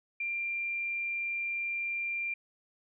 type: tone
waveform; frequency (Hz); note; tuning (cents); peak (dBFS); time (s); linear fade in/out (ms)
sine; 2379; D7; +22; -31; 0.2-2.34; 5
effects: none